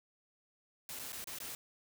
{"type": "noise with dropouts", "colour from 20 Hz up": "white", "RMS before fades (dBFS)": -44, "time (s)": [0.89, 1.55], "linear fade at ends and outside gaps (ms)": 1, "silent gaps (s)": [[0.991, 0.995], [1.122, 1.129], [1.242, 1.272], [1.386, 1.402]], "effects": []}